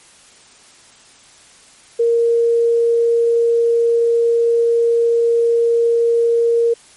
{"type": "tone", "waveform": "sine", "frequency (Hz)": 466.2, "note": "A#4", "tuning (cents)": 0, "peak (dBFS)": -11, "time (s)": [1.99, 6.74], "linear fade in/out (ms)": 10, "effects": ["white hiss -46 dBFS RMS until 6.96 s", "MP3 48 kbps"]}